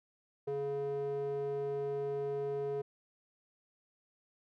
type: tone with band-pass filter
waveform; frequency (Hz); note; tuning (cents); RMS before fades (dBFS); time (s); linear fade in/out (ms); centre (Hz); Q
square; 140.4; C#3; +22; -36; 0.47-2.82; 10; 480; 8.4
effects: none